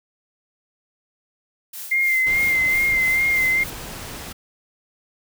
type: noise with tremolo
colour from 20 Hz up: blue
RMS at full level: -33 dBFS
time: 1.73-3.7 s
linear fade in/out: 5 ms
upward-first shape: sine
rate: 3.1 Hz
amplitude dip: 70%
type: tone with vibrato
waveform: sine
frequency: 2094 Hz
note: C7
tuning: 1 cent sharp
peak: -16 dBFS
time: 1.91-3.64 s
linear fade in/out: 10 ms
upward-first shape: sine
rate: 2.4 Hz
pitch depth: 34 cents each way
type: noise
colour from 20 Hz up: pink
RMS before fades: -34 dBFS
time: 2.26-4.33 s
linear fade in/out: 10 ms
effects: none